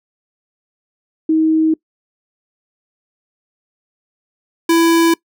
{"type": "tone pair in turn", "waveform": ["sine", "square"], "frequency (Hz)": [317.1, 332.4], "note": ["D#4", "E4"], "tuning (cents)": [33, 15], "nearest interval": "minor second", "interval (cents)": 82, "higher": "second", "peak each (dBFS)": [-10, -10], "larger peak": "neither", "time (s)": [[1.29, 1.74], [4.69, 5.14]], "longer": "neither", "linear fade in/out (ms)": 5, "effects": ["noise-tail reverb RT60 0.1 s tail -23 dB re dry"]}